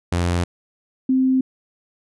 sawtooth / sine tone pair in turn, 87.31 / 260.7 Hz, F2 / C4, 0 / -6 cents, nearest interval octave + perfect fifth, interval 1894 cents, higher second, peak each -14 dBFS, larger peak neither, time 0.12-0.44 / 1.09-1.41 s, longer neither, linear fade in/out 5 ms, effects resampled to 24000 Hz

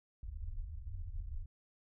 pink low-pass noise, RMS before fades -42 dBFS, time 0.23-1.46 s, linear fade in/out 5 ms, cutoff 100 Hz, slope 96 dB/octave, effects none

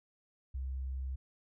sine tone, 65.7 Hz, C2, 8 cents sharp, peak -35 dBFS, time 0.54-1.16 s, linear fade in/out 10 ms, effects none

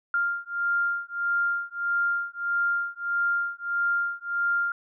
sine beating tone pair, 1396.9 / 1398.5 Hz, F6 / F6, 0 / +2 cents, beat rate 1.6 Hz, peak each -27 / -27 dBFS, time 0.14-4.72 s, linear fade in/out 2 ms, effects none

